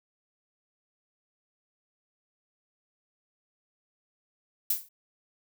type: noise with exponential decay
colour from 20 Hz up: violet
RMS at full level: -22 dBFS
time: 4.7-4.89 s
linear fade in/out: 5 ms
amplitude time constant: 41 ms
effects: none